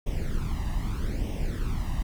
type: noise with flanger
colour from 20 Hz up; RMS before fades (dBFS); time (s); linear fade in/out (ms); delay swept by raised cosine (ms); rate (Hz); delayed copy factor
brown; -28; 0.06-2.03; 10; 0.34 to 1.06; 0.8; +0.75
effects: none